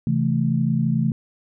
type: chord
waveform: sine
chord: A minor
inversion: first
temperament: equal with one note detuned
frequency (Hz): 133.48 / 164.81 / 220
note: C3 / E3 / A3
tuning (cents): +35 / 0 / 0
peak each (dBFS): -22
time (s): 0.07-1.12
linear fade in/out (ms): 2
effects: none